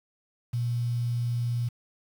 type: tone with quantisation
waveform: sine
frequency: 119.9 Hz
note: A#2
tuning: 49 cents sharp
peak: -25 dBFS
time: 0.53-1.69 s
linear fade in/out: 10 ms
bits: 8
effects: none